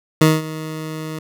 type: tone with ADSR envelope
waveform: 20% pulse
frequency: 157.1 Hz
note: D#3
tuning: 17 cents sharp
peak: -3 dBFS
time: 0.21-1.19 s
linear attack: 5 ms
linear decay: 200 ms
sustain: -18 dB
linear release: 4 ms
effects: none